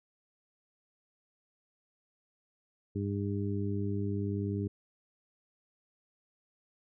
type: harmonic tone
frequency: 100.6 Hz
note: G2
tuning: 45 cents sharp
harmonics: 1 / 2 / 3 / 4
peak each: -33 / -36 / -38 / -39 dBFS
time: 2.95-4.68 s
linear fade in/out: 10 ms
effects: none